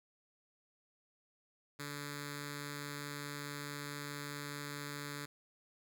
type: tone with notch filter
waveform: 5% pulse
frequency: 144.7 Hz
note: D3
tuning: 25 cents flat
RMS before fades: -44 dBFS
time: 1.79-5.26 s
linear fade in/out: 10 ms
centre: 730 Hz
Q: 0.66
effects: none